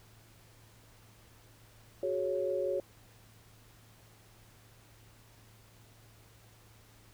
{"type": "chord", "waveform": "sine", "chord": "F# suspended second", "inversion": "none", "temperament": "equal", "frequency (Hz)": [370, 415.3, 554.4], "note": ["F#4", "G#4", "C#5"], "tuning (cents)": [0, 0, 0], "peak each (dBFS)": [-35, -37, -32], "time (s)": [2.03, 2.8], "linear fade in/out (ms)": 2, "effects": ["added 110 Hz sine -60 dBFS peak until 7.13 s", "pink hiss -61 dBFS RMS until 7.13 s"]}